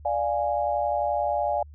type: chord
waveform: sine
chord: D diminished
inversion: none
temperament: equal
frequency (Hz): 587.3 / 698.5 / 830.6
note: D5 / F5 / Ab5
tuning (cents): 0 / 0 / 0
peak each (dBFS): -27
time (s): 0.05-1.63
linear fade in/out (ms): 5
effects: added 74 Hz sine -43 dBFS peak until 1.74 s